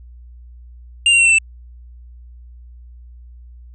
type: tone with pitch steps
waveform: square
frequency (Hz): 2794 / 2759 / 2724 / 2689 / 2656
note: F7 / F7 / F7 / E7 / E7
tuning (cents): 0 / -22 / -44 / +34 / +12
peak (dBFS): -10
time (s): 1.06-1.385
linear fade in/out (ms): 2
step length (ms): 65
effects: added 60 Hz sine -37 dBFS peak until 3.74 s + resampled to 24000 Hz